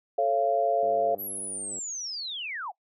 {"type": "chord", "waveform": "sine", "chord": "A augmented", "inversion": "none", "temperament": "just", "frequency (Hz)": [440, 550, 687.5], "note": ["A4", "C#5", "E#5"], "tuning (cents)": [0, -14, -27], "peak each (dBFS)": [-29, -27, -24], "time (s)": [0.18, 1.15], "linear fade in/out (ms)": 5}
{"type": "click train", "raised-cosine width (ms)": 2, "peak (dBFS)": -31, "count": 96, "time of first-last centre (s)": [0.83, 1.787], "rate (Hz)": 99.3}
{"type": "linear sweep", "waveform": "sine", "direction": "down", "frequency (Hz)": [12000, 659.3], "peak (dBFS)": -32, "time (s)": [1.18, 2.72], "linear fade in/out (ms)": 20}
{"effects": ["noise-tail reverb RT60 0.1 s tail -23 dB re dry", "high-pass 200 Hz 12 dB/octave"]}